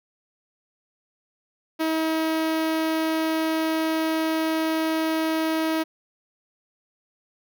sawtooth tone with notch filter, 319.6 Hz, D#4, 47 cents sharp, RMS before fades -24 dBFS, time 1.79-5.84 s, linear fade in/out 20 ms, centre 7700 Hz, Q 1.1, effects none

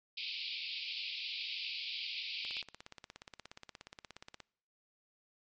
pink band-pass noise, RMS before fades -41 dBFS, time 0.17-2.62 s, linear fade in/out 5 ms, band 2300 to 4900 Hz, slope 96 dB/octave
click train, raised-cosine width 0.2 ms, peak -30 dBFS, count 34, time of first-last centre 2.45-4.403 s, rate 16.9 Hz
effects noise-tail reverb RT60 0.7 s tail -25 dB re dry + MP3 48 kbps

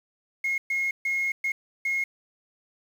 sine tone bursts at uneven times, 2157 Hz, C#7, 48 cents flat, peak -22 dBFS, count 5, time 0.44-0.58 / 0.7-0.91 / 1.05-1.32 / 1.44-1.52 / 1.85-2.04 s, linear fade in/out 5 ms, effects tanh soft clip ceiling -21 dBFS + 8-bit

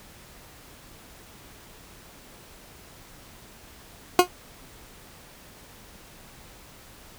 20% pulse tone with exponential decay, 359.1 Hz, F4, 48 cents sharp, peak -4 dBFS, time 4.19-4.28 s, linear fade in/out 1 ms, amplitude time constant 19 ms, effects pink hiss -49 dBFS RMS until 7.18 s

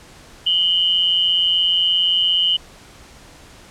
sine tone pair together, 2904 / 3081 Hz, F#7 / G7, -33 / -31 cents, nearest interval minor second, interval 102 cents, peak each -17 / -17 dBFS, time 0.46-2.57 s, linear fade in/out 10 ms, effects pink hiss -44 dBFS RMS until 3.7 s + low-pass 9000 Hz 12 dB/octave

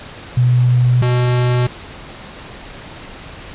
sine / square tone pair in turn, 123.47 / 123.47 Hz, B2 / B2, 0 / 0 cents, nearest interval unison, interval 0 cents, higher neither, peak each -9 / -13 dBFS, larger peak first, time 0.37-1.02 / 1.02-1.67 s, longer neither, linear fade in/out 5 ms, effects pink hiss -34 dBFS RMS until 3.54 s + resampled to 8000 Hz

